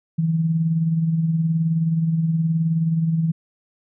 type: tone with tremolo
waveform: sine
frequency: 162.9 Hz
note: E3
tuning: 20 cents flat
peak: -15 dBFS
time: 0.18-3.32 s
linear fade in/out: 10 ms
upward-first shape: sine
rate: 19 Hz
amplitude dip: 45%
effects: none